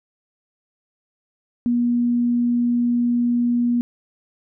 sine tone, 240.3 Hz, B3, 47 cents flat, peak -16 dBFS, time 1.66-3.81 s, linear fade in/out 0 ms, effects none

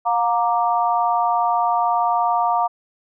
sine chord, Bb major, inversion second, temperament equal with one note detuned, 711.5 / 932.3 / 1174.7 Hz, F5 / Bb5 / D6, +32 / 0 / 0 cents, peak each -19 / -20 / -23 dBFS, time 0.05-2.68 s, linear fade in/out 20 ms, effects none

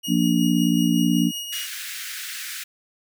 sawtooth tone with tremolo, 2878 Hz, F#7, 49 cents flat, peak -24 dBFS, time 0.03-1.67 s, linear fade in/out 20 ms, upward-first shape triangle, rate 5.4 Hz, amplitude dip 45%
sine chord, Bb major, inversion second, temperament just, 174.81 / 233.1 / 291.4 Hz, F3 / Bb3 / D4, +2 / 0 / -13 cents, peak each -21 dBFS, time 0.07-1.32 s, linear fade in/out 50 ms
pink high-pass noise, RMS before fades -33 dBFS, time 1.52-2.64 s, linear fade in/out 10 ms, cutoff 1500 Hz, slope 48 dB/octave
effects none

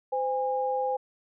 sine tone pair together, 514 / 815.9 Hz, C5 / G#5, -31 / -31 cents, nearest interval minor sixth, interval 800 cents, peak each -28 dBFS, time 0.12-0.97 s, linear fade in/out 10 ms, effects none

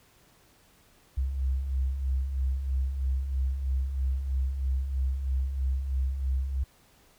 sine beating tone pair, 63.5 / 66.6 Hz, B1 / C2, +49 / +31 cents, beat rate 3.1 Hz, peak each -35 / -26 dBFS, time 1.17-6.64 s, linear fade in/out 10 ms, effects pink hiss -61 dBFS RMS until 7.18 s

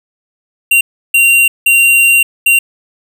square tone bursts at uneven times, 2764 Hz, F7, 19 cents flat, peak -6 dBFS, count 4, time 0.71-0.81 / 1.14-1.48 / 1.66-2.23 / 2.46-2.59 s, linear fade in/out 5 ms, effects none

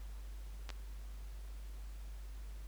clicks, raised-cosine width 0.2 ms, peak -27 dBFS, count 2, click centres 0.692 / 0.703 s, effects added 50 Hz sine -44 dBFS peak until 2.67 s + pink hiss -62 dBFS RMS until 2.67 s

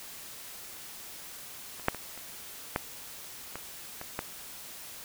clicks, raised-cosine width 0.5 ms, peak -30 / -8 / -24 / -30 / -12 / -22 / -23 / -16 dBFS, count 8, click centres 1.797 / 1.884 / 1.947 / 2.176 / 2.761 / 3.556 / 4.014 / 4.191 s, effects white hiss -45 dBFS RMS until 5.04 s

